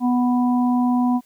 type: harmonic tone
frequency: 246.9 Hz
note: B3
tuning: in tune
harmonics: 1 / 3 / 4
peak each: -16 / -26 / -28 dBFS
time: 0-1.21 s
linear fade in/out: 50 ms
effects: white hiss -59 dBFS RMS until 1.25 s